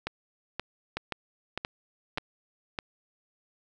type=two click trains; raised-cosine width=0.3 ms; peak=-15 / -15 dBFS; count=5 / 4; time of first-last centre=0.07-2.175 / 0.97-2.788 s; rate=1.9 / 1.65 Hz; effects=none